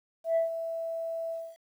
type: tone with ADSR envelope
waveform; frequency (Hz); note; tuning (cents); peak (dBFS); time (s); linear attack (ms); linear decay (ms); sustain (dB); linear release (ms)
sine; 659.3; E5; 0; -20; 0.24-1.57; 120; 130; -11; 260
effects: tanh soft clip ceiling -20 dBFS + 10-bit